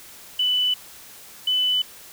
sine tone pair in turn, 2988 / 3001 Hz, F#7 / F#7, +16 / +24 cents, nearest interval unison, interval 8 cents, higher second, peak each -18 dBFS, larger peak neither, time 0.39-0.74 / 1.47-1.82 s, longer neither, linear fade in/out 5 ms, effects white hiss -44 dBFS RMS until 2.12 s

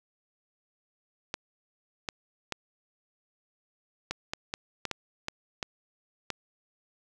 clicks, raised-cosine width 0.2 ms, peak -14 dBFS, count 11, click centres 1.341 / 2.088 / 2.523 / 4.11 / 4.335 / 4.539 / 4.853 / 4.913 / 5.284 / 5.628 / 6.303 s, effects 9-bit

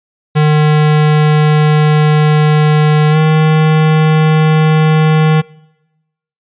square tone with pitch glide, 151.9 to 156.17 Hz, D#3 to D#3, -41 to +7 cents, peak -7 dBFS, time 0.35-5.42 s, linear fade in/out 20 ms, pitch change +48 cents, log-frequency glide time 3.1-3.17 s, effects noise-tail reverb RT60 1.0 s tail -24 dB re dry + resampled to 8000 Hz

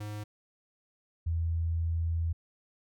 square / sine tone pair in turn, 105 / 82.79 Hz, G#2 / E2, +19 / +8 cents, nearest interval major third, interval 411 cents, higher first, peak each -37 / -27 dBFS, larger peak second, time 0-0.24 / 1.26-2.33 s, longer second, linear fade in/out 10 ms, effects none

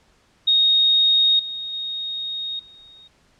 sine tone with level steps, 3729 Hz, A#7, in tune, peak -13 / -27 / -25 / -44 dBFS, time 0.47-3.08 s, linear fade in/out 10 ms, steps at 1.39 / 1.73 / 2.59 s, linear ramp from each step 5 ms, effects pink hiss -59 dBFS RMS until 3.39 s + low-pass 7000 Hz 12 dB/octave

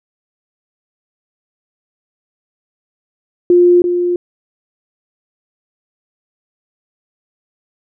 sine tone with echo, 352.9 Hz, F4, 18 cents sharp, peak -5 dBFS, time 3.5-3.82 s, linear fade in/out 2 ms, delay 340 ms, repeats 1, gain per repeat -7 dB, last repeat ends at 4.16 s, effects none

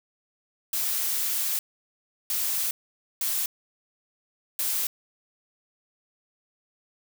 blue noise bursts at uneven times, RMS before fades -27 dBFS, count 4, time 0.73-1.59 / 2.3-2.71 / 3.21-3.46 / 4.59-4.87 s, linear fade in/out 2 ms, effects none

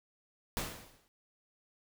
pink noise with exponential decay, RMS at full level -34 dBFS, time 0.57-1.08 s, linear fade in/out 0 ms, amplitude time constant 110 ms, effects none

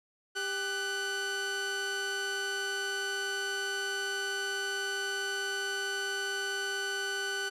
sawtooth tone pair together, 396.2 / 1495.9 Hz, G4 / F#6, +18 / +19 cents, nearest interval octave + major seventh, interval 2301 cents, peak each -34 / -29 dBFS, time 0.35-7.5 s, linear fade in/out 20 ms, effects low-pass 9000 Hz 12 dB/octave

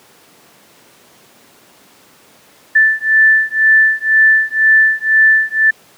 sine beating tone pair, 1760 / 1762 Hz, A6 / A6, 0 / +2 cents, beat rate 2 Hz, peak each -11 dBFS, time 2.75-5.71 s, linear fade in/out 10 ms, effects pink hiss -46 dBFS RMS until 5.97 s + high-pass 200 Hz 12 dB/octave

